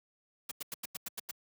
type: noise bursts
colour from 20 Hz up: white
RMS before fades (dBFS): -39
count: 8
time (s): 0.49-1.312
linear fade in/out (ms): 5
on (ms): 24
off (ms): 90
effects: high-pass 100 Hz 12 dB/octave